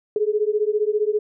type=beating tone pair; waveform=sine; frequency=415.1 / 430.1 Hz; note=G#4 / A4; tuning=-1 / -39 cents; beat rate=15 Hz; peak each=-21 dBFS; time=0.16-1.19 s; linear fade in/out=2 ms; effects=none